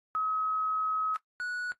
sine / triangle tone pair in turn, 1276 / 1468.8 Hz, D#6 / F#6, +43 / -13 cents, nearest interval major second, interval 244 cents, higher second, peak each -27 / -30 dBFS, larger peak first, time 0.15-1.16 / 1.4-1.72 s, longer first, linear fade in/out 0 ms, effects noise-tail reverb RT60 0.1 s tail -18 dB re dry + AAC 32 kbps

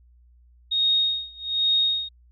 sine tone with tremolo, 3729 Hz, A#7, in tune, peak -17 dBFS, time 0.71-2.09 s, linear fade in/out 10 ms, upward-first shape sine, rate 1.2 Hz, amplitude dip 95%, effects added 60 Hz sine -52 dBFS peak until 2.31 s

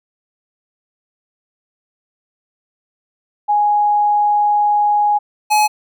sine / square tone pair in turn, 830.6 / 846.6 Hz, G#5 / G#5, 0 / +33 cents, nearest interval unison, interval 33 cents, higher second, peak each -11 dBFS, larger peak neither, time 3.48-5.19 / 5.5-5.68 s, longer first, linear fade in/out 20 ms, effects none

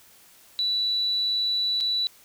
sine tone with dropouts, 3951 Hz, B7, in tune, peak -22 dBFS, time 0.59-2.07 s, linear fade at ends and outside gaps 0 ms, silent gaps 1.804-1.809 s, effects white hiss -54 dBFS RMS until 2.24 s

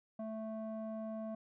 square tone with low-pass filter, 220 Hz, A3, in tune, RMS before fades -42 dBFS, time 0.19-1.35 s, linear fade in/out 5 ms, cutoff 770 Hz, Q 3.4, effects none

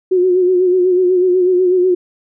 sine tone with vibrato, 364.6 Hz, F#4, 25 cents flat, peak -9 dBFS, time 0.11-1.95 s, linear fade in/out 10 ms, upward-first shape sine, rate 8.1 Hz, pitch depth 47 cents each way, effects none

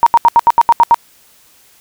sine tone bursts, 936 Hz, A#5, 7 cents sharp, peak -3 dBFS, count 9, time 0.03-0.944 s, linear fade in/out 0 ms, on 34 ms, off 76 ms, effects white hiss -48 dBFS RMS until 1.8 s

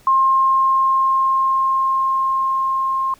sine tone with level ramp, 1064 Hz, C6, 29 cents sharp, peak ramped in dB -11 to -17 dBFS, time 0.07-3.14 s, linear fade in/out 2 ms, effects pink hiss -51 dBFS RMS until 3.19 s

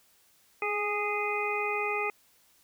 harmonic tone with a mistuned harmonic, 413.3 Hz, G#4, 8 cents flat, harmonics 1 / 2 / 3 / 5 / 6, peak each -33 / -35 / -35 / -35 / -33 dBFS, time 0.62-2.1 s, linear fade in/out 2 ms, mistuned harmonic 1, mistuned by +17 cents, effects white hiss -64 dBFS RMS until 2.63 s

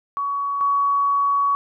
sine tone pair in turn, 1125 / 1125 Hz, C#6 / C#6, +25 / +25 cents, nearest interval unison, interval 0 cents, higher neither, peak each -21 / -16 dBFS, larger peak second, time 0.17-0.61 / 0.61-1.55 s, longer second, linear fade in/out 0 ms, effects none

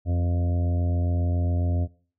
harmonic tone with a mistuned harmonic, 87.31 Hz, F2, in tune, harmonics 1 / 2 / 3 / 4 / 5 / 6 / 7 / 8, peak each -21 / -36 / -33 / -42 / -45 / -46 / -39 / -43 dBFS, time 0.05-1.88 s, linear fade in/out 50 ms, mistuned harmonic 2, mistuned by -39 cents, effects noise-tail reverb RT60 0.4 s tail -18 dB re dry

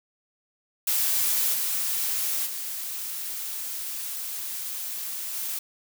blue noise with level steps, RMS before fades -24 / -27 / -33 / -31 dBFS, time 0.87-5.59 s, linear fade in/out 5 ms, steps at 1.53 / 2.45 / 5.33 s, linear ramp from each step 20 ms, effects none

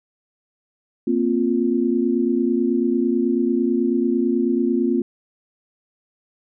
sine chord, Bb suspended second, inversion none, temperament just, 233.1 / 262.2 / 349.6 Hz, Bb3 / C4 / F4, 0 / +4 / +2 cents, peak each -21 dBFS, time 1.07-5.02 s, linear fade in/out 5 ms, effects none

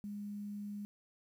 sine tone with quantisation, 205.2 Hz, G#3, 21 cents flat, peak -40 dBFS, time 0.04-0.85 s, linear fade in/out 0 ms, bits 11, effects none

